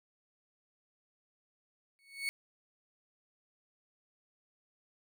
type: tone with exponential growth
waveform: 35% pulse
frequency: 2217 Hz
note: C#7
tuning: in tune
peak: -28 dBFS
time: 1.99-2.29 s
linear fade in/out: 0 ms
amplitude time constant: 64 ms
effects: none